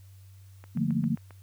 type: click train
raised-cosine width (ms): 0.5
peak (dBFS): -33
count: 6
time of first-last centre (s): 0.64-1.308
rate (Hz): 7.49
type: chord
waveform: sine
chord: Bb major seventh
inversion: first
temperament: equal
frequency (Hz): 146.83 / 174.61 / 220 / 233.1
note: D3 / F3 / A3 / Bb3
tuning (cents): 0 / 0 / 0 / 0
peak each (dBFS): -30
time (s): 0.75-1.16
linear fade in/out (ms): 20
effects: added 96 Hz sine -48 dBFS peak until 1.42 s + white hiss -64 dBFS RMS until 1.42 s